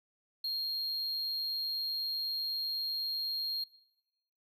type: tone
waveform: triangle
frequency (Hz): 4236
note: C8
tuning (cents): +21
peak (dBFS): -31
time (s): 0.44-3.64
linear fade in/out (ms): 5
effects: noise-tail reverb RT60 0.9 s tail -20 dB re dry